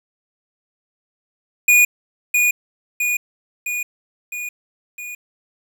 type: tone with echo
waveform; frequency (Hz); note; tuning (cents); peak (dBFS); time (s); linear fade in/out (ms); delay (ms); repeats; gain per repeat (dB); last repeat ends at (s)
square; 2452; D#7; -26; -10; 1.68-1.85; 5; 660; 5; -4; 5.15
effects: 8-bit